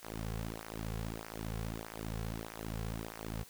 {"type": "tone with flanger", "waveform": "sawtooth", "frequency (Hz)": 55, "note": "A1", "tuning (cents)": 0, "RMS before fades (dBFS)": -41, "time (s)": [0.02, 3.44], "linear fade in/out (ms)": 20, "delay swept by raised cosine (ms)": [0.25, 3.35], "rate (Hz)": 1.6, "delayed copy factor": -1, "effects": ["white hiss -57 dBFS RMS until 3.49 s"]}